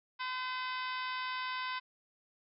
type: harmonic tone with a mistuned harmonic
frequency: 510 Hz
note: C5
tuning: 44 cents flat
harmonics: 2 / 3 / 4 / 5 / 6 / 7 / 8 / 9 / 10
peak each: -38 / -42 / -44 / -46 / -48 / -49 / -50 / -51 / -52 dBFS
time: 0.19-1.8 s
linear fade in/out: 20 ms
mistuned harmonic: 8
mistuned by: -76 cents
effects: none